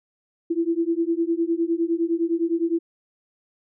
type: beating tone pair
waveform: sine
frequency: 329.6 / 339.4 Hz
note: E4 / F4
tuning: 0 / -49 cents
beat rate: 9.8 Hz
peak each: -23 dBFS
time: 0.5-2.79 s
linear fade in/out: 10 ms
effects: none